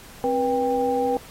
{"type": "tone cluster", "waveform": "sine", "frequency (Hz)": [263.7, 487, 793], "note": ["C4", "B4", "G5"], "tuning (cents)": [14, -24, 20], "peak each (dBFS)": [-27, -22, -24], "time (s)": [0.24, 1.17], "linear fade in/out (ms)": 0, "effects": ["pink hiss -45 dBFS RMS until 1.3 s", "AAC 48 kbps"]}